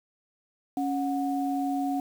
sine tone pair together, 277 / 732 Hz, C#4 / F#5, -1 / -19 cents, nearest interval octave + perfect fourth, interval 1682 cents, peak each -27 / -30 dBFS, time 0.77-2 s, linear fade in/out 2 ms, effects 8-bit

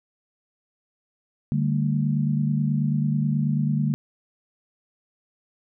sine chord, D suspended fourth, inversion none, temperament equal with one note detuned, 146.83 / 196 / 225.3 Hz, D3 / G3 / A3, 0 / 0 / +41 cents, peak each -22 / -27 / -26 dBFS, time 1.52-3.94 s, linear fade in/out 0 ms, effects none

